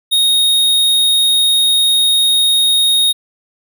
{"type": "tone", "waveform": "square", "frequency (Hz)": 3729, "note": "A#7", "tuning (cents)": 0, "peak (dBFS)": -10, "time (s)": [0.11, 3.13], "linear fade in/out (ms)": 20, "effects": []}